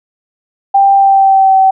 sine tone with pitch glide, 789 to 766.5 Hz, G5 to G5, +11 to -39 cents, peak -4 dBFS, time 0.74-1.71 s, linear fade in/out 10 ms, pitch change -50 cents, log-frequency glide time 0.93-1.57 s, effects none

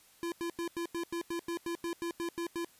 square tone bursts, 340 Hz, F4, 46 cents flat, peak -34 dBFS, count 14, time 0.23-2.646 s, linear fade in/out 0 ms, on 89 ms, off 90 ms, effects white hiss -62 dBFS RMS until 2.79 s + resampled to 32000 Hz

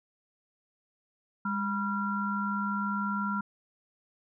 sine tone cluster, 202.7 / 977 / 1377 Hz, G#3 / B5 / F6, -42 / -19 / -25 cents, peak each -31 / -36 / -32 dBFS, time 1.45-3.41 s, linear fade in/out 5 ms, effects none

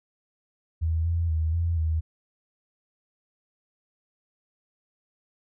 sine tone with pitch steps, 81.1 / 84.2 / 79.7 / 84.4 / 79.8 Hz, E2 / E2 / D#2 / E2 / D#2, -28 / +37 / +42 / +41 / +44 cents, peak -22 dBFS, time 0.81-2.01 s, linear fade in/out 20 ms, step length 240 ms, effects none

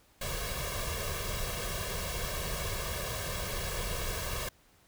pink noise with comb filter, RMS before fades -35 dBFS, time 0.21-4.49 s, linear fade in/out 5 ms, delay 1.8 ms, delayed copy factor +0.8, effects pink hiss -64 dBFS RMS until 4.87 s

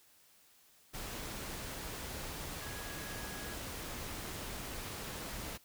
sine tone in noise, 1661.2 Hz, G#6, in tune, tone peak -50 dBFS, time 2.6-3.55 s, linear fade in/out 20 ms, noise pink, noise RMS -43 dBFS, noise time 0.93-5.58 s, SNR -10 dB, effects white hiss -65 dBFS RMS until 5.64 s

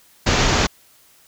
pink low-pass noise, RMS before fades -17 dBFS, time 0.26-0.67 s, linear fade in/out 10 ms, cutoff 7100 Hz, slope 96 dB/octave, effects white hiss -53 dBFS RMS until 1.27 s

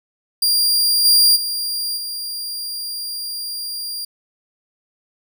sawtooth tone with level steps, 4782 Hz, D8, 30 cents sharp, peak -11 / -7 / -18 / -22 dBFS, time 0.42-4.05 s, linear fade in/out 5 ms, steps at 1.04 / 1.35 / 1.96 s, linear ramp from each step 20 ms, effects none

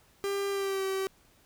45% pulse tone with pitch glide, 397.7 to 384.6 Hz, G4 to G4, +25 to -33 cents, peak -29 dBFS, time 0.24-1.07 s, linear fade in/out 0 ms, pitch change -58 cents, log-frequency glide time 0.5-0.84 s, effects pink hiss -63 dBFS RMS until 1.45 s

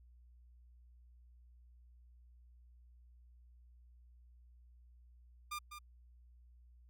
sawtooth tone with echo, 1200 Hz, D6, 37 cents sharp, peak -36 dBFS, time 5.51-5.59 s, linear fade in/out 10 ms, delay 200 ms, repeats 1, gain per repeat -8 dB, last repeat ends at 5.79 s, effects added 60 Hz sine -59 dBFS peak until 6.89 s

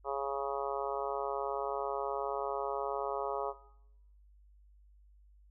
harmonic tone, 138.59 Hz, C#3, in tune, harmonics 3 / 4 / 5 / 6 / 7 / 8 / 9, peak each -38 / -39 / -40 / -41 / -41 / -42 / -43 dBFS, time 0.04-3.54 s, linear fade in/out 50 ms, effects noise-tail reverb RT60 0.8 s tail -18 dB re dry + added 50 Hz sine -58 dBFS peak until 5.5 s

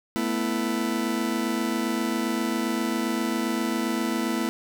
40% pulse chord, A suspended second, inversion none, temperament just, 220 / 247.5 / 330 Hz, A3 / B3 / E4, 0 / +4 / +2 cents, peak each -28 dBFS, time 0.16-4.49 s, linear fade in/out 0 ms, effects none

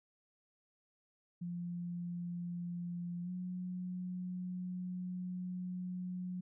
sine tone with pitch glide, 174.3 to 181.39 Hz, F3 to F#3, -3 to -34 cents, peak -38 dBFS, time 1.41-6.41 s, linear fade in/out 10 ms, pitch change +69 cents, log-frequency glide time 3.23-3.3 s, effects none

